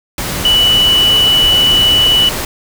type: tone in noise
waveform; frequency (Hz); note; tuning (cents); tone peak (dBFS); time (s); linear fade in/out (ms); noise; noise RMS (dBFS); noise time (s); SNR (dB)
sine; 2960; F#7; 0; -7; 0.45-2.29; 2; pink; -19; 0.18-2.45; +9
effects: none